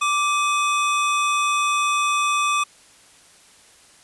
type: tone pair together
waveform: square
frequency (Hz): 1172 / 2527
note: D6 / D#7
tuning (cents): -4 / +26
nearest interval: octave + minor second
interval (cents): 1330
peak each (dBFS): -20 / -25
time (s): 0.01-2.64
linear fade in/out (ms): 10
effects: white hiss -51 dBFS RMS until 4.03 s + resampled to 24000 Hz